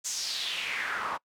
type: noise with band-pass filter sweep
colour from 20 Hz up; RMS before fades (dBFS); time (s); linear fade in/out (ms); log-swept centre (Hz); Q
pink; -33; 0.04-1.18; 20; 7100 to 1000; 3.7
effects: noise-tail reverb RT60 0.1 s tail -25 dB re dry